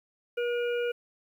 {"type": "harmonic tone", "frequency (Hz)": 480, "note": "B4", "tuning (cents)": -49, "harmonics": [1, 3, 5, 6], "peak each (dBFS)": [-27, -37, -41, -43], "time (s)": [0.37, 0.92], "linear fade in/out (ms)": 10, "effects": ["10-bit"]}